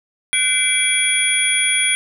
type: tone cluster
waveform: sine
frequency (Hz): 1506 / 2058 / 2321 / 3333 / 9650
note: F#6 / C7 / D7 / G#7 / D9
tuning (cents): +30 / -29 / -21 / +5 / +46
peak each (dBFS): -27 / -25 / -19 / -20 / -19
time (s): 0.33-1.95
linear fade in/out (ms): 0
effects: none